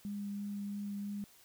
sine tone with vibrato, 202.8 Hz, G#3, 41 cents flat, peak -37 dBFS, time 0.05-1.24 s, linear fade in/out 0 ms, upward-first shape triangle, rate 3 Hz, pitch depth 11 cents each way, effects white hiss -62 dBFS RMS until 1.44 s

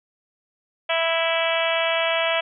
harmonic tone, 329.6 Hz, E4, in tune, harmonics 2 / 3 / 4 / 5 / 6 / 7 / 8 / 9 / 10, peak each -23 / -30 / -30 / -31 / -31 / -28 / -29 / -30 / -30 dBFS, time 0.89-2.41 s, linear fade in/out 10 ms, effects none

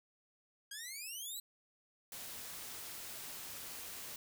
10% pulse exponential sweep, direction up, 1600 to 4082 Hz, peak -35 dBFS, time 0.71-1.4 s, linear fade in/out 5 ms
white noise, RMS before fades -47 dBFS, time 2.12-4.16 s, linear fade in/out 2 ms
effects none

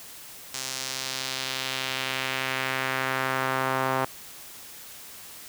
sawtooth tone with band-pass filter sweep, 131.7 Hz, C3, 12 cents sharp, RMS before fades -29 dBFS, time 0.54-4.05 s, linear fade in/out 0 ms, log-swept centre 6600 to 1000 Hz, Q 1.3, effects white hiss -44 dBFS RMS until 5.48 s

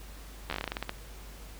slowing click train, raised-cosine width 0.3 ms, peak -16 dBFS, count 13, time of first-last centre 0.5-0.894 s, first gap 12 ms, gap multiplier 1.17, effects added 50 Hz sine -45 dBFS peak until 1.59 s + pink hiss -51 dBFS RMS until 1.59 s

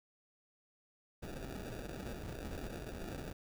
pink noise with sample-and-hold, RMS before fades -44 dBFS, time 1.22-3.33 s, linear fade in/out 10 ms, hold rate 1050 Hz, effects none

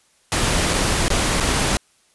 pink noise with dropouts, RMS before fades -19 dBFS, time 0.32-1.77 s, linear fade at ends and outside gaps 0 ms, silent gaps 0.735-0.739 / 1.082-1.103 / 1.4-1.406 s, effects white hiss -59 dBFS RMS until 2.14 s + resampled to 24000 Hz

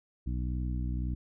harmonic tone, 61.74 Hz, B1, in tune, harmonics 1 / 2 / 3 / 4 / 5, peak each -31 / -37 / -41 / -43 / -45 dBFS, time 0.26-1.15 s, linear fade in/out 10 ms, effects none

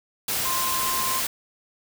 sine tone in noise, 1046.5 Hz, C6, in tune, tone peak -27 dBFS, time 0.45-1.2 s, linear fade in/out 5 ms, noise white, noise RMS -26 dBFS, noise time 0.28-1.27 s, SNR -4 dB, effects none

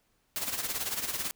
white noise with tremolo, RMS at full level -31 dBFS, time 0.36-1.31 s, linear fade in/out 0 ms, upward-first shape sine, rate 18 Hz, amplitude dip 65%, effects pink hiss -72 dBFS RMS until 1.35 s

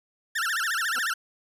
40% pulse tone with vibrato, 1565 Hz, G6, 3 cents flat, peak -24 dBFS, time 0.35-1.14 s, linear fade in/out 10 ms, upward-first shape sine, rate 14 Hz, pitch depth 290 cents each way
15% pulse tone with exponential growth, 250 Hz, B3, 21 cents sharp, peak -31 dBFS, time 0.9-0.99 s, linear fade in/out 5 ms, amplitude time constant 18 ms
effects resampled to 32000 Hz

